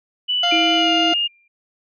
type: tone with pitch glide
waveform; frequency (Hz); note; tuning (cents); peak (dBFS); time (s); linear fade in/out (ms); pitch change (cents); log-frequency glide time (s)
sine; 2969 to 2833; F#7 to F7; +5 to +24; -17; 0.28-1.28; 20; -81; 0.75-0.91
type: harmonic tone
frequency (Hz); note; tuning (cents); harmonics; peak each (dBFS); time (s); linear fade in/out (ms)
698.5; F5; 0; 1 / 2 / 3 / 4 / 5 / 6 / 7 / 9; -20 / -26 / -30 / -32 / -34 / -36 / -37 / -39; 0.43-1.14; 5
type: tone with exponential decay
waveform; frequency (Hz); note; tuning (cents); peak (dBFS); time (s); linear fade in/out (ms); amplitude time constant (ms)
sine; 2385; D7; +26; -18; 0.51-1.48; 5; 210
type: tone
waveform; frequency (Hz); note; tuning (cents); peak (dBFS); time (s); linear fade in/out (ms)
sine; 324.8; E4; -26; -20; 0.52-1.13; 5
effects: none